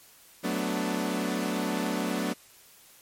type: chord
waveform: sawtooth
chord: B minor seventh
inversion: second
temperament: equal with one note detuned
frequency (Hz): 185 / 220 / 249.1 / 293.7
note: F#3 / A3 / B3 / D4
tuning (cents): 0 / 0 / +15 / 0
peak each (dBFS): -29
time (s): 0.43-2.34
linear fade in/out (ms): 20
effects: white hiss -55 dBFS RMS until 3.01 s + MP3 64 kbps